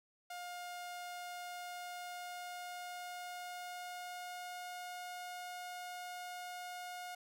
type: tone with pitch glide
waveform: sawtooth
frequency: 710 to 718.2 Hz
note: F5 to F5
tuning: +28 to +48 cents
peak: -40 dBFS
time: 0.3-7.15 s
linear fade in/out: 5 ms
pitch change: +20 cents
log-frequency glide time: 0.85-4.7 s
effects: none